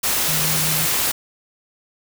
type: tone in noise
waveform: sine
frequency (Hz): 155.56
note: D#3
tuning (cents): 0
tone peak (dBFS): -26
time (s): 0.28-0.86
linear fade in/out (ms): 10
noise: white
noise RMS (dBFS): -20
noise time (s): 0.03-1.12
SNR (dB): -9
effects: none